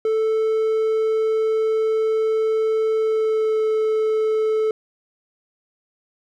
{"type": "tone with pitch glide", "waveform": "triangle", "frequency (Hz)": [440, 436], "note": ["A4", "A4"], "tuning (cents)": [0, -16], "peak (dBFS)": -15, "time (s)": [0.05, 4.71], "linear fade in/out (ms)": 2, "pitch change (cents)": -16, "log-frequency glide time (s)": [2.96, 3.62], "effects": []}